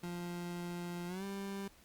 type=tone with pitch glide; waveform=30% pulse; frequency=174.61 to 197.13 Hz; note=F3 to G3; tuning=0 to +10 cents; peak=-37 dBFS; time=0.03-1.68 s; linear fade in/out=5 ms; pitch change=+210 cents; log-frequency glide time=1.07-1.24 s; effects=pink hiss -63 dBFS RMS until 1.84 s + Opus 48 kbps